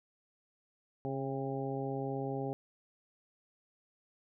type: harmonic tone with a mistuned harmonic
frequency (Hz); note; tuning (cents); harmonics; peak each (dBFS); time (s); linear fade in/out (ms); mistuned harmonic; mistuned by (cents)
135.9; C#3; -34; 1 / 2 / 3 / 4 / 5 / 6; -39 / -40 / -39 / -43 / -47 / -43; 1.05-2.53; 0; 6; -33
effects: none